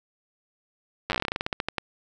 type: slowing click train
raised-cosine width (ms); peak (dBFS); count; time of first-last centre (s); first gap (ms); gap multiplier
0.3; -10; 19; 1.1-1.783; 9; 1.15
effects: none